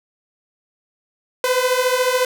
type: beating tone pair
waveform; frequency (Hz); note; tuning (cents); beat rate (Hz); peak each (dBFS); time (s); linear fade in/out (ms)
sawtooth; 499 / 513; B4 / C5; +18 / -34; 14; -15; 1.44-2.25; 2
effects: none